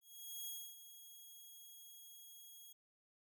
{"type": "tone with ADSR envelope", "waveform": "5% pulse", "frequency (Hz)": 3304, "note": "G#7", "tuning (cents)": -10, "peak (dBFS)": -35, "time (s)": [0.01, 2.73], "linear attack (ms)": 460, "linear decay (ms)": 280, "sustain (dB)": -12, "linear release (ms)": 9, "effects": []}